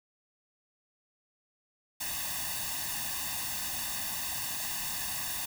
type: noise with comb filter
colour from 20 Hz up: white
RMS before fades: -35 dBFS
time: 2-5.46 s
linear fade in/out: 10 ms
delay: 1.1 ms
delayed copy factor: +1
effects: none